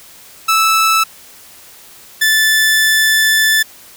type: tone pair in turn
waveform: sawtooth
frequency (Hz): 1313 / 1752.6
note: E6 / A6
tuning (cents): -7 / -7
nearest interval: perfect fourth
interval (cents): 500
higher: second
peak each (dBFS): -6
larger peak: neither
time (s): 0.48-1.04 / 2.21-3.63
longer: second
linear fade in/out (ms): 10
effects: white hiss -40 dBFS RMS until 3.96 s